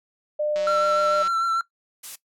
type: tone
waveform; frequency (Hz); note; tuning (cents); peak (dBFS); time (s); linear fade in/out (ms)
sine; 600; D5; +37; -21; 0.39-1.23; 10
type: click train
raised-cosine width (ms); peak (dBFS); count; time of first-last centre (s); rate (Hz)
0.2; -20; 134; 0.56-1.275; 186
type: tone with vibrato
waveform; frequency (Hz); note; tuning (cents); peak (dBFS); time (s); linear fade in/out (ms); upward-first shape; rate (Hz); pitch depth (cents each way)
triangle; 1350; E6; +41; -18; 0.67-1.61; 2; triangle; 6.7; 27
type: noise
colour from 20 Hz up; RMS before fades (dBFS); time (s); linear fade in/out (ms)
blue; -34; 2.03-2.16; 10
effects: noise-tail reverb RT60 0.1 s tail -18 dB re dry + low-pass 12000 Hz 12 dB/octave